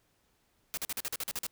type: noise bursts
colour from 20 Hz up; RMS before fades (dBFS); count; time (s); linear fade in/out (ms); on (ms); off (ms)
white; -35; 10; 0.74-1.466; 0; 33; 44
effects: pink hiss -72 dBFS RMS until 1.51 s